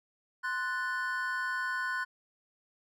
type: chord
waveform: triangle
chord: F# diminished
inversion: second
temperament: equal with one note detuned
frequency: 1039.9 / 1480 / 1760 Hz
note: C6 / F#6 / A6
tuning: -11 / 0 / 0 cents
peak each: -35 / -31 / -37 dBFS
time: 0.43-2.05 s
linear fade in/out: 20 ms
effects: none